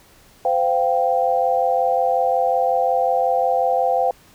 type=chord; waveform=sine; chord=C suspended fourth; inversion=none; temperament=equal with one note detuned; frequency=515.7 / 698.5 / 784 Hz; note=C5 / F5 / G5; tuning=-25 / 0 / 0 cents; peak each=-20 dBFS; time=0.45-4.11 s; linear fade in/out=2 ms; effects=pink hiss -51 dBFS RMS until 4.34 s